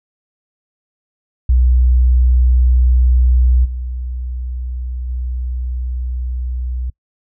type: tone with level steps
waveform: sine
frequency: 62.1 Hz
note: B1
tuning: 10 cents sharp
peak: -8 / -20 / -18 dBFS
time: 1.49-6.9 s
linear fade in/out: 5 ms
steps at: 3.64 / 5.08 s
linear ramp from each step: 20 ms
effects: noise-tail reverb RT60 0.1 s tail -25 dB re dry